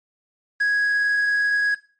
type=tone with quantisation; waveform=triangle; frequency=1661.2 Hz; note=G#6; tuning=in tune; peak=-15 dBFS; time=0.6-1.75 s; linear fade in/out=10 ms; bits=7; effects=noise-tail reverb RT60 0.4 s tail -18 dB re dry + MP3 32 kbps